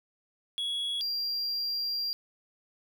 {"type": "tone pair in turn", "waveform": "triangle", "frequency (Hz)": [3349, 4758], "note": ["G#7", "D8"], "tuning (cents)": [14, 22], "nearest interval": "tritone", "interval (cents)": 608, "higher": "second", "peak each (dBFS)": -28, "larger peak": "neither", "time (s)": [[0.58, 1.01], [1.01, 2.13]], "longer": "second", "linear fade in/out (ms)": 0, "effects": []}